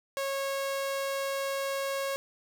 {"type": "tone", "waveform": "sawtooth", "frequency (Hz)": 548, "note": "C#5", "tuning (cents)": -20, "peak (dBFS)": -26, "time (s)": [0.17, 2.16], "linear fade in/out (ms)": 0, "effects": []}